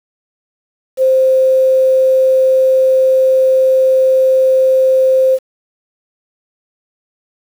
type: tone with quantisation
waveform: sine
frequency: 523.3 Hz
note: C5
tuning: in tune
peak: -7 dBFS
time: 0.97-5.39 s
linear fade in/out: 50 ms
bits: 6
effects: none